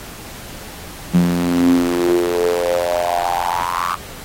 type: tone with high-pass filter sweep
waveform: sawtooth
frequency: 87.31 Hz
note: F2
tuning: in tune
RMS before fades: -17 dBFS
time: 1.13-3.96 s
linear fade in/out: 20 ms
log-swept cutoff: 180 to 1200 Hz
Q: 9.5
effects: pink hiss -35 dBFS RMS until 4.24 s + AAC 48 kbps